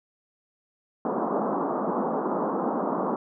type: band-pass noise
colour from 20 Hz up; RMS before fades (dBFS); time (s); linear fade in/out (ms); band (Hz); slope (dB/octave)
pink; -27; 1.05-3.16; 2; 190 to 1200; 48
effects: none